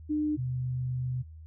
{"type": "tone pair in turn", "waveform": "sine", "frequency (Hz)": [301.9, 126.93], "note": ["D4", "B2"], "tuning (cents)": [48, 48], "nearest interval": "octave + minor third", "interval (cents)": 1500, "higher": "first", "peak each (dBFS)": [-25, -29], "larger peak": "first", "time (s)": [[0.09, 0.37], [0.37, 1.23]], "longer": "second", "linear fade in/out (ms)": 20, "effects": ["noise-tail reverb RT60 0.1 s tail -21 dB re dry", "added 79 Hz sine -44 dBFS peak until 1.46 s"]}